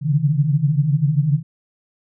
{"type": "tone cluster", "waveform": "sine", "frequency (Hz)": [137.7, 145.3, 158], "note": ["C#3", "D3", "D#3"], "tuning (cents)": [-11, -18, 27], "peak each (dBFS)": -19, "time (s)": [0.01, 1.43], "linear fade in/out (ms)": 50, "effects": []}